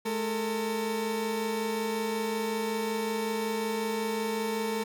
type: tone pair together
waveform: 30% pulse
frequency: 213.5 / 452.4 Hz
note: G#3 / A4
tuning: +48 / +48 cents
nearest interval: octave + minor second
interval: 1300 cents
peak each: -30 / -28 dBFS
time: 0.05-4.84 s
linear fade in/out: 10 ms
effects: none